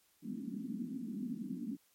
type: band-pass noise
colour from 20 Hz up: pink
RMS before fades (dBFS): -41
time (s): 0.22-1.77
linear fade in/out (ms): 20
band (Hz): 200 to 270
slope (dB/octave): 48
effects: white hiss -71 dBFS RMS until 1.94 s + MP3 64 kbps